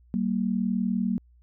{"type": "tone pair together", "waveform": "sine", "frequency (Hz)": [191.46, 231.6], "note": ["G3", "A#3"], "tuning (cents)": [-41, -11], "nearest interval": "minor third", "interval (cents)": 330, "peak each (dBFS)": -26, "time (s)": [0.14, 1.18], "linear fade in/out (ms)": 0, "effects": ["added 60 Hz sine -54 dBFS peak until 1.42 s"]}